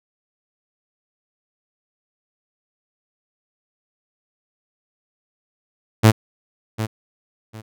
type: tone with echo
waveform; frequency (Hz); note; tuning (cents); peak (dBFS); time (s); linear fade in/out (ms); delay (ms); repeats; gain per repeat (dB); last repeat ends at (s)
sawtooth; 110; A2; 0; -4; 6.03-6.12; 20; 750; 2; -13; 7.62
effects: none